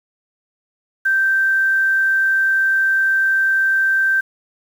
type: tone with quantisation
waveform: sine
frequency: 1563 Hz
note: G6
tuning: 6 cents flat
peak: -13 dBFS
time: 1.05-4.21 s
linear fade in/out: 10 ms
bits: 7
effects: none